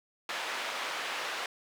white band-pass noise, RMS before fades -36 dBFS, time 0.29-1.46 s, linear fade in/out 2 ms, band 510 to 2700 Hz, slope 12 dB/octave, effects none

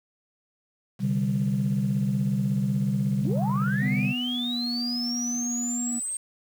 sine chord, C suspended second, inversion none, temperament just, 130.81 / 147.16 / 196.22 Hz, C3 / D3 / G3, 0 / +4 / +2 cents, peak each -26 / -28 / -24 dBFS, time 0.99-4.14 s, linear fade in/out 50 ms
sine linear sweep, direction up, 164.81 to 8480 Hz, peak -28 dBFS, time 3.22-6.17 s, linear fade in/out 2 ms
triangle tone with pitch glide, 246.9 to 241.4 Hz, B3 to B3, 0 to -39 cents, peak -26 dBFS, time 3.81-6 s, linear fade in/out 20 ms, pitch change -39 cents, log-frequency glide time 4.34-4.45 s
effects tanh soft clip ceiling -16 dBFS + 8-bit

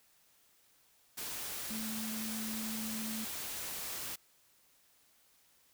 sine tone in noise, 220 Hz, A3, in tune, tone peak -39 dBFS, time 1.7-3.25 s, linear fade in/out 10 ms, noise white, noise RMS -41 dBFS, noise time 1.17-4.16 s, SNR -1 dB, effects white hiss -68 dBFS RMS until 5.73 s

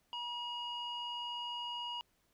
square tone with low-pass filter, 959 Hz, A#5, 49 cents sharp, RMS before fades -41 dBFS, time 0.13-2.01 s, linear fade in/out 0 ms, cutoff 3300 Hz, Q 9.7, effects pink hiss -75 dBFS RMS until 2.33 s

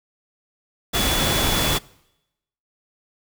sine tone in noise, 3431 Hz, A7, 44 cents flat, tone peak -26 dBFS, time 0.93-1.79 s, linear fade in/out 20 ms, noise pink, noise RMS -21 dBFS, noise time 0.93-1.79 s, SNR -8 dB, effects noise-tail reverb RT60 0.9 s tail -24 dB re dry

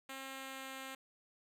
5% pulse tone with pitch glide, 267.9 to 266 Hz, C4 to C4, +41 to +29 cents, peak -33 dBFS, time 0.09-0.95 s, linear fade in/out 5 ms, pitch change -12 cents, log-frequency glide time 0.26-0.73 s, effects none

